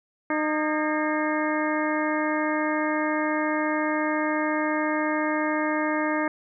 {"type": "harmonic tone with a mistuned harmonic", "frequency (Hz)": 305.7, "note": "D#4", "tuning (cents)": -30, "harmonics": [1, 2, 3, 4, 5, 6, 7], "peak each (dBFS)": [-26, -29, -31, -32, -33, -34, -34], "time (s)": [0.3, 6.28], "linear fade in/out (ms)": 2, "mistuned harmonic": 5, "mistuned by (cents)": 84, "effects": []}